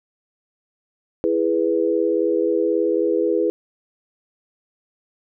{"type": "chord", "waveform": "sine", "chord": "E major", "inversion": "none", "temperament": "equal with one note detuned", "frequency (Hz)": [331.5, 415.3, 493.9], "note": ["E4", "G#4", "B4"], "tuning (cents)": [10, 0, 0], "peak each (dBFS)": -21, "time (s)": [1.24, 3.5], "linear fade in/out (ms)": 0, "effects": []}